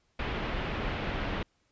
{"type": "low-pass noise", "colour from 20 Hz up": "pink", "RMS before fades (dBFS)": -33, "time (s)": [0.19, 1.43], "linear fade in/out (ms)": 5, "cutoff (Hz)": 3200, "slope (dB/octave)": 24, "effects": ["pink hiss -72 dBFS RMS until 1.71 s", "resampled to 16000 Hz"]}